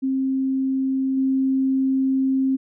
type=tone with level steps; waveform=sine; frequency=265.7 Hz; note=C4; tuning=27 cents sharp; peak=-19 / -17 dBFS; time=0.02-2.57 s; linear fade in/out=20 ms; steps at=1.17 s; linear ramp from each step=5 ms; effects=none